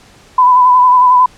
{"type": "tone with vibrato", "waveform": "sine", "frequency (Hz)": 1000, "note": "B5", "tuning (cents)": 21, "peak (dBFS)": -4, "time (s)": [0.38, 1.26], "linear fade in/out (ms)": 5, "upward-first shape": "sine", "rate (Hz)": 11, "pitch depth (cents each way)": 30, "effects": ["pink hiss -43 dBFS RMS until 1.37 s", "low-pass 8000 Hz 12 dB/octave"]}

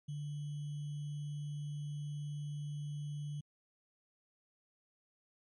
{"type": "tone with sample-and-hold", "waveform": "sine", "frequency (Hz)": 146.83, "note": "D3", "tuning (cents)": 0, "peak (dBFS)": -38, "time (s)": [0.08, 3.41], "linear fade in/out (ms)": 10, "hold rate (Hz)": 3150, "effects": ["MP3 48 kbps"]}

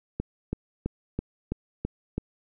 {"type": "click train", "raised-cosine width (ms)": 3, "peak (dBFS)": -15, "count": 7, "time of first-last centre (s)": [0.2, 2.18], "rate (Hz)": 3.03, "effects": []}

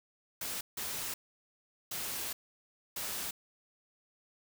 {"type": "noise bursts at uneven times", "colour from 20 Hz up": "white", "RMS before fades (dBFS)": -38, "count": 4, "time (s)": [[0.41, 0.61], [0.77, 1.14], [1.91, 2.33], [2.96, 3.31]], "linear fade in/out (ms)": 5, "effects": []}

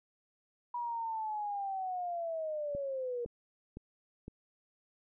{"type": "linear sweep", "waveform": "sine", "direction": "down", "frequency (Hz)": [970, 471.4], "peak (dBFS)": -34, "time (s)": [0.74, 3.25], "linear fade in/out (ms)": 5}
{"type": "click train", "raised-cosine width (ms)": 3, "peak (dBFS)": -31, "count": 4, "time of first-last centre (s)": [2.75, 4.281], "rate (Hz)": 1.96}
{"effects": []}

